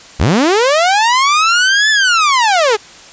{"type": "linear two-way sweep", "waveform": "sawtooth", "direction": "up then down", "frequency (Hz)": [49, 1760, 395.4], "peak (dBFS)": -5, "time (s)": [0.19, 2.77], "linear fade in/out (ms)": 20, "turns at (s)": 1.9, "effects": ["white hiss -37 dBFS RMS until 3.12 s", "resampled to 16000 Hz"]}